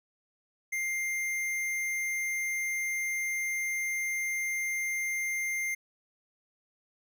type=tone with hard clipping; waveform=sine; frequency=2100 Hz; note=C7; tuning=6 cents sharp; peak=-31 dBFS; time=0.72-5.75 s; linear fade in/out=10 ms; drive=15 dB; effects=none